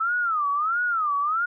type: tone with vibrato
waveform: sine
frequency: 1286 Hz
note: E6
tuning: 43 cents flat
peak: -21 dBFS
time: 0-1.46 s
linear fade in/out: 10 ms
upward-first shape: sine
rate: 1.5 Hz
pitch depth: 220 cents each way
effects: none